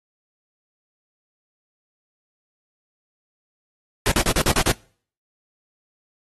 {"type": "noise bursts", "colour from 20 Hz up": "pink", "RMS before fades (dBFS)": -19, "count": 7, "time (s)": [4.06, 4.716], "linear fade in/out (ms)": 0, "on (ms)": 56, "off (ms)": 44, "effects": ["noise-tail reverb RT60 0.5 s tail -25 dB re dry", "AAC 32 kbps"]}